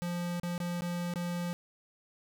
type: tone with dropouts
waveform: square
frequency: 174.61 Hz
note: F3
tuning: in tune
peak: -33 dBFS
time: 0.02-1.53 s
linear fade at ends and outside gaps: 0 ms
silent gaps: 0.398-0.433 / 0.579-0.602 / 0.808-0.82 / 1.138-1.158 s
effects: none